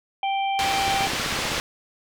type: harmonic tone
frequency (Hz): 784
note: G5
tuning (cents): 0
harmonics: 1 / 3 / 4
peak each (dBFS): -22 / -32 / -34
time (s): 0.23-1.07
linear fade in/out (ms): 2
type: low-pass noise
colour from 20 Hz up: white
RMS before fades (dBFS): -27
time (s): 0.59-1.6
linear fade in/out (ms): 0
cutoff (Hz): 4100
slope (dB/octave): 12
type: click train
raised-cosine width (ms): 2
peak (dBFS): -18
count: 12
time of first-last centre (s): 0.88-1.581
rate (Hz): 15.7
effects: none